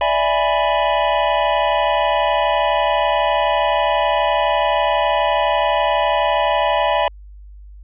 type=chord; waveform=square; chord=E dominant seventh; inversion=third; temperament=equal; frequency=587.3 / 659.3 / 830.6 / 987.8 Hz; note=D5 / E5 / G#5 / B5; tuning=0 / 0 / 0 / 0 cents; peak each=-21 dBFS; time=0.01-7.08 s; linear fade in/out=2 ms; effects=added 50 Hz sine -36 dBFS peak until 7.83 s + resampled to 8000 Hz